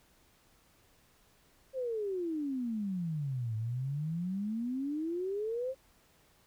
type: exponential two-way sweep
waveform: sine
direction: down then up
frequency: 540 to 107.8 to 540 Hz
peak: -32 dBFS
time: 1.73-5.75 s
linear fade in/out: 50 ms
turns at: 3.56 s
effects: pink hiss -66 dBFS RMS until 6.46 s